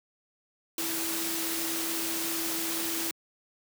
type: tone in noise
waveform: sine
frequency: 329.6 Hz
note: E4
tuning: in tune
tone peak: -36 dBFS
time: 0.78-3.11 s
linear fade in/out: 2 ms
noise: white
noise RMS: -32 dBFS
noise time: 0.78-3.11 s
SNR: -7 dB
effects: high-pass 150 Hz 12 dB/octave